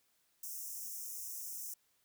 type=high-pass noise; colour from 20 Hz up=white; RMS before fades=-44 dBFS; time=0.43-1.74 s; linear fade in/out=5 ms; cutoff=5400 Hz; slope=96 dB/octave; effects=white hiss -75 dBFS RMS until 2.04 s